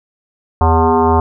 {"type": "tone with frequency modulation", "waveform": "sine", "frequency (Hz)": 406.8, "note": "G#4", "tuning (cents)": -36, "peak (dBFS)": -8, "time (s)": [0.61, 1.2], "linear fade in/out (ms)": 2, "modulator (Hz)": 163, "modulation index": 4.1, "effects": []}